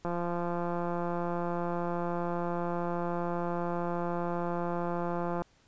click train, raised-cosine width 1 ms, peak -20 dBFS, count 930, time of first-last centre 0.05-5.42 s, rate 173 Hz, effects pink hiss -65 dBFS RMS until 5.67 s + resampled to 16000 Hz

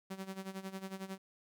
sawtooth tone with tremolo, 191.5 Hz, G3, 40 cents flat, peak -35 dBFS, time 0.1-1.18 s, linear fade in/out 10 ms, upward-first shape sine, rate 11 Hz, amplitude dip 80%, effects none

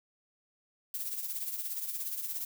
violet noise with tremolo, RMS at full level -34 dBFS, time 0.94-2.45 s, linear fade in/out 2 ms, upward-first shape triangle, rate 17 Hz, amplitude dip 65%, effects none

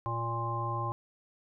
harmonic tone, 116.54 Hz, A#2, in tune, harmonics 1 / 3 / 5 / 7 / 9, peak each -34 / -42 / -43 / -39 / -34 dBFS, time 0.06-0.92 s, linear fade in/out 0 ms, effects none

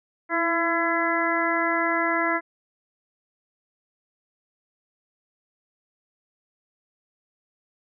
harmonic tone with a mistuned harmonic, 336.8 Hz, E4, 37 cents sharp, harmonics 1 / 2 / 3 / 4 / 5 / 6, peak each -28 / -28 / -28 / -28 / -28 / -28 dBFS, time 0.29-2.41 s, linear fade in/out 50 ms, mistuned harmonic 1, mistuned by -36 cents, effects none

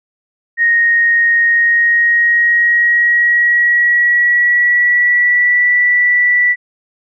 sine tone with pitch glide, 1864.7 to 1961.9 Hz, A#6 to B6, 0 to -12 cents, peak -8 dBFS, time 0.57-6.56 s, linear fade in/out 50 ms, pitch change +88 cents, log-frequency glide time 1.46-5.69 s, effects none

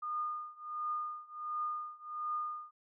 sine tone with tremolo, 1220 Hz, D#6, 34 cents flat, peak -32 dBFS, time 0.02-2.71 s, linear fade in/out 10 ms, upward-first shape triangle, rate 1.4 Hz, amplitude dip 95%, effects none

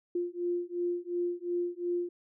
sine beating tone pair, 349.2 / 352 Hz, F4 / F4, 0 / +14 cents, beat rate 2.8 Hz, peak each -33 / -33 dBFS, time 0.15-2.09 s, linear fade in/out 5 ms, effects none

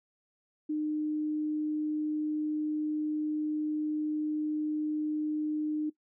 sine tone, 304.5 Hz, D#4, 37 cents flat, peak -28 dBFS, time 0.69-5.9 s, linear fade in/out 10 ms, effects noise-tail reverb RT60 0.1 s tail -18 dB re dry

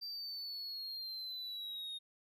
triangle linear sweep, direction down, 4697 to 3695 Hz, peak -40 dBFS, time 0.01-1.99 s, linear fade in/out 20 ms, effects none

